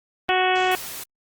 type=harmonic tone; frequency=370 Hz; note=F#4; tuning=in tune; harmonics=1 / 2 / 3 / 4 / 5 / 6 / 7 / 8 / 9; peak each=-24 / -21 / -29 / -28 / -28 / -31 / -28 / -32 / -32 dBFS; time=0.29-0.75 s; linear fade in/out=0 ms
type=noise; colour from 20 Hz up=white; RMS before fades=-34 dBFS; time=0.55-1.04 s; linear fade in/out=10 ms
effects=Opus 24 kbps